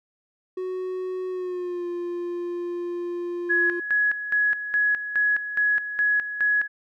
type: tone with pitch glide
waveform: triangle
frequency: 370 to 349.4 Hz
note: F#4 to F4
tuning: 0 to +1 cents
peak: -25 dBFS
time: 0.57-3.8 s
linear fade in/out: 5 ms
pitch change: -99 cents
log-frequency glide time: 1.29-1.87 s
type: tone with tremolo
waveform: sine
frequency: 1680 Hz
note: G#6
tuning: 19 cents sharp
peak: -18 dBFS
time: 3.49-6.68 s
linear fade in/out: 20 ms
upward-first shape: square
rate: 2.4 Hz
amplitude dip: 70%
effects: none